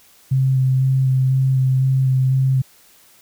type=tone with vibrato; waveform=sine; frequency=131.6 Hz; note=C3; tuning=10 cents sharp; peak=-13 dBFS; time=0.31-2.62 s; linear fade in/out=10 ms; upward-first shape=square; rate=2 Hz; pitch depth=12 cents each way; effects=white hiss -51 dBFS RMS until 3.21 s